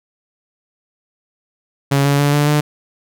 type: tone with pitch steps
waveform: sawtooth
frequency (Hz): 139.5 / 141.77 / 144.09 / 146.44 / 148.82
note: C#3 / C#3 / D3 / D3 / D3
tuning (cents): +11 / +39 / -33 / -5 / +23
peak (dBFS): -8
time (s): 1.91-2.61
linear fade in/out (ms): 10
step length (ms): 140
effects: none